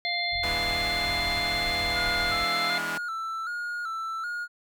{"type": "harmonic tone", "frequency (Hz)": 698, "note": "F5", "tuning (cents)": -1, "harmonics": [1, 3, 5, 6], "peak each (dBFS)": [-33, -29, -34, -31], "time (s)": [0.05, 2.78], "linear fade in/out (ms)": 0}
{"type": "low-pass noise", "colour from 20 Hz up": "pink", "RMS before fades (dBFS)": -38, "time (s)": [0.32, 2.44], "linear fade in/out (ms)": 5, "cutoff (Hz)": 120, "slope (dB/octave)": 48}
{"type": "chord", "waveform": "5% pulse", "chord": "E dominant seventh", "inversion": "none", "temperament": "equal", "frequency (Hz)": [164.81, 207.7, 246.9, 293.7], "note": ["E3", "G#3", "B3", "D4"], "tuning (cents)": [0, 0, 0, 0], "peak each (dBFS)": [-25, -26, -28, -27], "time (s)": [0.43, 2.98], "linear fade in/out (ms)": 5}
{"type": "tone with vibrato", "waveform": "triangle", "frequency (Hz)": 1379, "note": "F6", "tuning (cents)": -22, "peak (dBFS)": -28, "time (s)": [1.93, 4.48], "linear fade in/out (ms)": 50, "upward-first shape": "square", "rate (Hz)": 1.3, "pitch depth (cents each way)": 65}
{"effects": []}